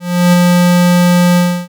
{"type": "tone with ADSR envelope", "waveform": "square", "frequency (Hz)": 176.8, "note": "F3", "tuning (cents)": 22, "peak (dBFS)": -5, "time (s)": [0, 1.68], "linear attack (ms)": 330, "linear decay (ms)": 16, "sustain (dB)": -2, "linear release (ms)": 310, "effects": []}